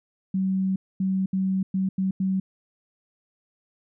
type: tone bursts at uneven times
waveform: sine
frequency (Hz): 190.1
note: F#3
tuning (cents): +47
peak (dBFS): -21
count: 6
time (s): 0.34-0.76 / 1-1.26 / 1.33-1.63 / 1.74-1.89 / 1.98-2.11 / 2.2-2.4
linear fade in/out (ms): 5
effects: none

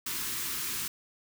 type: band-stop noise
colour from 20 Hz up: white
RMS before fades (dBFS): -34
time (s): 0.06-0.88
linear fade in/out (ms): 5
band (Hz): 420 to 960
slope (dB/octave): 48
effects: none

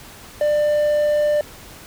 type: tone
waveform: triangle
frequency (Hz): 595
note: D5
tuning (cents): +22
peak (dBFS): -13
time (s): 0.41-1.41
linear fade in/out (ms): 2
effects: pink hiss -41 dBFS RMS until 1.86 s

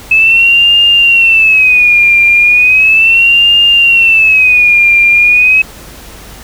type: tone with vibrato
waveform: sine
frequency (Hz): 2593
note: E7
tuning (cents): -29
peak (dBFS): -3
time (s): 0.11-5.62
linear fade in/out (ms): 5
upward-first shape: sine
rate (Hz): 0.36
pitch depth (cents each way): 140
effects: added 52 Hz sine -35 dBFS peak until 6.43 s + pink hiss -32 dBFS RMS until 6.43 s

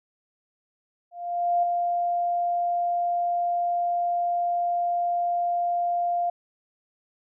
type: tone with ADSR envelope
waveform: sine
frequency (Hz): 698.5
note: F5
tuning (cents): 0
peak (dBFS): -18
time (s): 1.11-6.3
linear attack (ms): 520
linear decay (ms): 3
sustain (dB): -4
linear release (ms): 5
effects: none

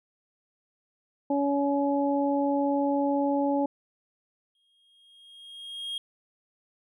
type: harmonic tone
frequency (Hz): 282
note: C#4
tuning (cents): +30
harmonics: 1 / 2 / 3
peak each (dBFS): -25 / -28 / -30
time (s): 1.3-3.66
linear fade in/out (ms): 5
type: tone with exponential growth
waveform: triangle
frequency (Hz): 3253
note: G#7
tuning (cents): -37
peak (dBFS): -28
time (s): 4.55-5.98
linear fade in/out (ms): 2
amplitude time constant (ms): 310
effects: none

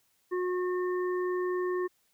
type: harmonic tone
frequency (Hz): 362.4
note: F#4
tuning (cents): -36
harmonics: 1 / 3 / 5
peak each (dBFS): -28 / -38 / -42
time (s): 0.31-1.88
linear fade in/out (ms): 20
effects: white hiss -71 dBFS RMS until 2.13 s

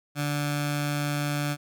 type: tone with notch filter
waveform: 15% pulse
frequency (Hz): 145.9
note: D3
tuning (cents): -11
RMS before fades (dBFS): -28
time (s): 0.15-1.57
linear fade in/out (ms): 50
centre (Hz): 420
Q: 1
effects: none

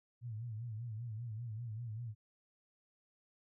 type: tone with vibrato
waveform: sine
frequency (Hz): 113.7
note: A#2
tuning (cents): -43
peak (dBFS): -40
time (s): 0.21-2.15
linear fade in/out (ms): 50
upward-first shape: sine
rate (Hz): 5.1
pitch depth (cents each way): 120
effects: none

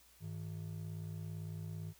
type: ring-modulated tone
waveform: triangle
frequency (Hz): 129.9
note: C3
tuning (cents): -12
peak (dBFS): -36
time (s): 0.2-1.94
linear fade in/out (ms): 50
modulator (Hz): 28.9
effects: added 60 Hz sine -70 dBFS peak until 1.99 s + white hiss -65 dBFS RMS until 1.99 s

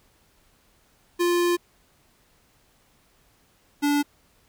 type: tone pair in turn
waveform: square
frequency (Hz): 349.2 / 289.6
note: F4 / D4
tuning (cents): 0 / -24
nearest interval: minor third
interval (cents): 324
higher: first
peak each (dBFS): -20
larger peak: neither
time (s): 1.19-1.57 / 3.82-4.03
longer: first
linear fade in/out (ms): 20
effects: pink hiss -62 dBFS RMS until 4.48 s

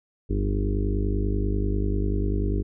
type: harmonic tone with a mistuned harmonic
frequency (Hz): 50.2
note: G1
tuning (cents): +42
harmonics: 1 / 2 / 4 / 5 / 6 / 7 / 8 / 9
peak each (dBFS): -24 / -28 / -32 / -40 / -32 / -37 / -33 / -43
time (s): 0.29-2.63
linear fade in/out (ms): 20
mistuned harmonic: 9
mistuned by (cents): +15
effects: none

